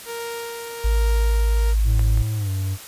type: tone with tremolo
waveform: sawtooth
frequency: 466.2 Hz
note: A#4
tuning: in tune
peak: -24 dBFS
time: 0.05-1.75 s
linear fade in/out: 50 ms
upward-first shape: sine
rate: 1.2 Hz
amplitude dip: 35%
type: tone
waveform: sine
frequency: 53.5 Hz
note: A1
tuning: 48 cents flat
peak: -15 dBFS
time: 0.84-2.23 s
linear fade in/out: 10 ms
type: tone with pitch glide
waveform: triangle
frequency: 108.1 to 95.75 Hz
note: A2 to G2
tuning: -30 to -40 cents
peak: -19 dBFS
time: 1.84-2.78 s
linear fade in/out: 50 ms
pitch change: -210 cents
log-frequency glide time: 2.36-2.5 s
type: clicks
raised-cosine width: 0.5 ms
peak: -18 / -23 dBFS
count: 2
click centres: 1.994 / 2.175 s
effects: white hiss -39 dBFS RMS until 2.87 s + resampled to 32000 Hz